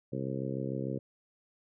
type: harmonic tone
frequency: 66.7 Hz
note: C2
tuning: 34 cents sharp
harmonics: 2 / 3 / 4 / 5 / 6 / 7 / 8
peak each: -37 / -39 / -40 / -41 / -42 / -42 / -43 dBFS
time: 0.12-0.99 s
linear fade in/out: 10 ms
effects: none